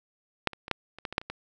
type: clicks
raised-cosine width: 0.3 ms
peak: -7 / -25 / -23 / -9 / -27 / -16 / -21 / -8 / -27 / -19 dBFS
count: 10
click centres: 0.473 / 0.533 / 0.681 / 0.713 / 0.986 / 1.052 / 1.126 / 1.181 / 1.215 / 1.3 s
effects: none